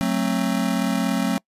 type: chord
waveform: square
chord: F# diminished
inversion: none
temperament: just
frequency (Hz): 185 / 222 / 266.4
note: F#3 / A3 / C4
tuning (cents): 0 / +16 / +31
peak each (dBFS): -25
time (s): 0.01-1.38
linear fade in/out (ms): 0
effects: noise-tail reverb RT60 0.1 s tail -25 dB re dry + resampled to 32000 Hz